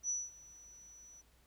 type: tone with ADSR envelope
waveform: sine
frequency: 5920 Hz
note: F#8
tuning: in tune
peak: -32 dBFS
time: 0.03-1.22 s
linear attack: 61 ms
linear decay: 210 ms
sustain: -22 dB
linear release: 20 ms
effects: added 60 Hz sine -69 dBFS peak until 1.46 s + pink hiss -70 dBFS RMS until 1.46 s